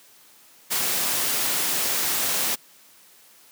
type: noise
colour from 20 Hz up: white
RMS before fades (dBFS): -24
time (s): 0.7-2.56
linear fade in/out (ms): 20
effects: white hiss -53 dBFS RMS until 3.51 s + high-pass 150 Hz 12 dB/octave